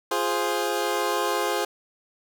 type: chord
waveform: 20% pulse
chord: F minor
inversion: none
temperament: equal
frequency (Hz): 349.2 / 415.3 / 523.3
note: F4 / Ab4 / C5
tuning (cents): 0 / 0 / 0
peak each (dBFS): -24 / -22 / -23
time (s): 0.11-1.65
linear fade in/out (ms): 5
effects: none